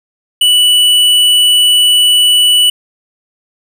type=tone with hard clipping; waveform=sine; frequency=2960 Hz; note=F#7; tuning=in tune; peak=-7 dBFS; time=0.41-2.7 s; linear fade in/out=5 ms; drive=10 dB; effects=none